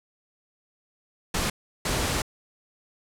pink noise bursts at uneven times, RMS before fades -26 dBFS, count 2, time 1.34-1.5 / 1.85-2.22 s, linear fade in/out 5 ms, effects low-pass 11000 Hz 12 dB/octave

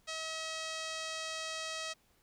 5% pulse tone with low-pass filter, 640 Hz, D#5, 49 cents sharp, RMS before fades -40 dBFS, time 0.07-1.94 s, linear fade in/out 20 ms, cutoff 6900 Hz, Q 0.7, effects pink hiss -70 dBFS RMS until 2.22 s

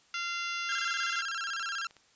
harmonic tone, 690 Hz, F5, 21 cents flat, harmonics 2 / 3 / 4 / 5 / 6 / 7 / 8 / 9, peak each -36 / -39 / -38 / -43 / -48 / -44 / -49 / -47 dBFS, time 0.14-1.21 s, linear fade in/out 2 ms
sawtooth tone with vibrato, 1480 Hz, F#6, in tune, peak -29 dBFS, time 0.69-1.87 s, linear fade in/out 2 ms, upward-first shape square, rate 16 Hz, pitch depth 150 cents each way
clicks, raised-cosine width 0.2 ms, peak -36 dBFS, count 4, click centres 1.489 / 1.606 / 1.909 / 1.967 s
effects white hiss -64 dBFS RMS until 2.15 s + resampled to 16000 Hz

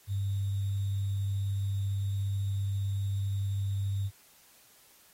sine tone with sample-and-hold, 98.7 Hz, G2, 12 cents sharp, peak -28 dBFS, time 0.07-4.11 s, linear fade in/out 50 ms, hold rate 3675 Hz, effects white hiss -60 dBFS RMS until 5.13 s + AAC 48 kbps

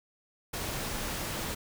pink noise, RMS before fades -35 dBFS, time 0.53-1.55 s, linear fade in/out 10 ms, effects none

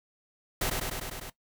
pink noise with echo, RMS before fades -29 dBFS, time 0.61-0.7 s, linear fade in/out 5 ms, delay 100 ms, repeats 6, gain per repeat -2 dB, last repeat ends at 1.3 s, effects noise-tail reverb RT60 0.1 s tail -17 dB re dry

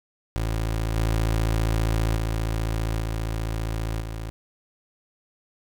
25% pulse tone with level steps, 55 Hz, A1, in tune, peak -20 / -17 / -20 / -22 / -27 dBFS, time 0.36-4.3 s, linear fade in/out 0 ms, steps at 0.96 / 2.16 / 3 / 4.01 s, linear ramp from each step 5 ms, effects none

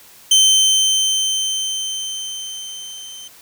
25% pulse tone with level ramp, 3100 Hz, G7, 20 cents flat, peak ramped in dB -5 to -30 dBFS, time 0.31-3.28 s, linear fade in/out 5 ms, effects white hiss -45 dBFS RMS until 3.41 s

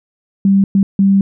sine tone bursts at uneven times, 196 Hz, G3, in tune, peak -7 dBFS, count 3, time 0.45-0.64 / 0.75-0.83 / 0.99-1.21 s, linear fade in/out 2 ms, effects none

